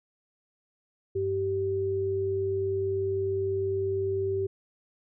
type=tone pair together; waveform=sine; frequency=97.1 / 388.1 Hz; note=G2 / G4; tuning=-16 / -17 cents; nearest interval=2 octaves; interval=2399 cents; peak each=-34 / -26 dBFS; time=1.15-4.47 s; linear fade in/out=10 ms; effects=none